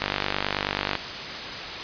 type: click train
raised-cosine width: 0.3 ms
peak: -7 dBFS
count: 47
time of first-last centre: 0.02-0.953 s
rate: 49.3 Hz
effects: white hiss -32 dBFS RMS until 1.83 s + resampled to 11025 Hz